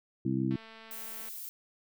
harmonic tone, 65.41 Hz, C2, in tune, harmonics 2 / 3 / 4 / 5, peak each -33 / -33 / -33 / -33 dBFS, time 0.25-0.56 s, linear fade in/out 5 ms
click train, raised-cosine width 0.3 ms, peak -35 dBFS, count 174, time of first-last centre 0.51-1.286 s, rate 223 Hz
violet noise, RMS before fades -42 dBFS, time 0.91-1.49 s, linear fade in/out 0 ms
effects none

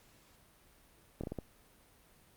slowing click train, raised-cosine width 2 ms, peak -25 dBFS, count 5, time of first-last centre 1.21-1.387 s, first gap 26 ms, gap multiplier 1.37, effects pink hiss -64 dBFS RMS until 2.36 s + Opus 48 kbps

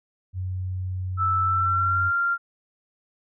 sine tone, 92.5 Hz, F#2, in tune, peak -26 dBFS, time 0.33-2.12 s, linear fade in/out 50 ms
sine tone with pitch glide, 1318.5 to 1388.1 Hz, E6 to F6, 0 to -11 cents, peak -20 dBFS, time 1.17-2.38 s, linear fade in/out 50 ms, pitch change +89 cents, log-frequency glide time 1.43-2.04 s
effects none

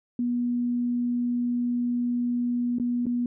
sine tone with dropouts, 242.4 Hz, B3, 32 cents flat, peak -23 dBFS, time 0.19-3.26 s, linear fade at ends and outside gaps 2 ms, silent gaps 2.785-2.798 / 3.057-3.066 s, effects none

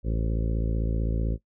harmonic tone with a mistuned harmonic, 55.7 Hz, A1, 22 cents sharp, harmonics 1 / 2 / 3 / 4 / 5 / 6 / 7 / 8 / 9 / 10, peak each -25 / -31 / -35 / -37 / -39 / -41 / -42 / -43 / -44 / -45 dBFS, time 0.03-1.38 s, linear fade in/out 50 ms, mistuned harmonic 10, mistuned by -35 cents, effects noise-tail reverb RT60 0.1 s tail -19 dB re dry

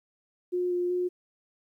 sine tone with pitch steps, 358.7 / 354.7 / 359.3 Hz, F4 / F4 / F4, +46 / +27 / +49 cents, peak -25 dBFS, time 0.52-1.09 s, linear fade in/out 20 ms, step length 190 ms, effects 11-bit

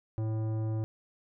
sine tone with tanh clipping, 110 Hz, A2, in tune, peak -31 dBFS, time 0.18-0.84 s, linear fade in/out 0 ms, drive 14 dB, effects none

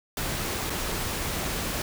pink noise with dropouts, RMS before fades -30 dBFS, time 0.17-1.82 s, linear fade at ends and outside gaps 2 ms, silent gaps 0.698-0.702 s, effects none

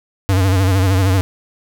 square tone with vibrato, 94.9 Hz, F#2, 44 cents sharp, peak -12 dBFS, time 0.29-1.21 s, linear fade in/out 0 ms, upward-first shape sine, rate 13 Hz, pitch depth 75 cents each way, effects none

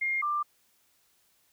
sine tone pair in turn, 2125 / 1186.4 Hz, C7 / D6, +26 / +17 cents, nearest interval minor seventh, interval 1009 cents, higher first, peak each -26 dBFS, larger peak neither, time 0.01-0.22 / 0.22-0.43 s, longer neither, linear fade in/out 10 ms, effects white hiss -68 dBFS RMS until 1.52 s

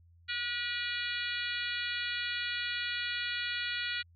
harmonic tone with a mistuned harmonic, 482.5 Hz, B4, 40 cents flat, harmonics 3 / 4 / 5 / 6 / 7 / 8 / 9, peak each -38 / -39 / -40 / -41 / -41 / -42 / -43 dBFS, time 0.28-4.03 s, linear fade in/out 20 ms, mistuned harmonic 8, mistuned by +17 cents, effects added 85 Hz sine -58 dBFS peak until 4.15 s

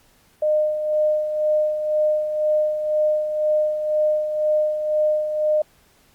sine tone with tremolo, 610 Hz, D#5, 34 cents flat, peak -15 dBFS, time 0.42-5.62 s, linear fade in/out 5 ms, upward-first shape sine, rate 2 Hz, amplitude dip 55%, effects pink hiss -57 dBFS RMS until 6.14 s + Opus 48 kbps

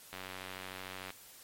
click train, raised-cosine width 0.3 ms, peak -26 dBFS, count 92, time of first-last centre 0.13-1.104 s, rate 93.4 Hz, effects white hiss -55 dBFS RMS until 1.43 s + MP3 64 kbps

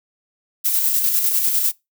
violet noise with tremolo, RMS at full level -17 dBFS, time 0.64-1.72 s, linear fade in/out 20 ms, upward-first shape square, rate 10 Hz, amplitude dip 35%, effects noise-tail reverb RT60 0.2 s tail -22 dB re dry

